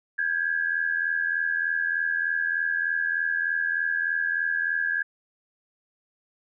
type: tone pair together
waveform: sine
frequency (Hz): 1598.7 / 1682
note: G6 / G#6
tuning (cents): +34 / +22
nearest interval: minor second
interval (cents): 88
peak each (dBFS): -26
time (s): 0.18-5.03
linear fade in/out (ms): 10
effects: none